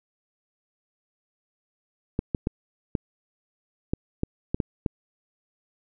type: clicks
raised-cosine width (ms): 3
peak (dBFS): -11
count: 9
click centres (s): 2.191 / 2.348 / 2.471 / 2.952 / 3.935 / 4.234 / 4.545 / 4.602 / 4.862
effects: none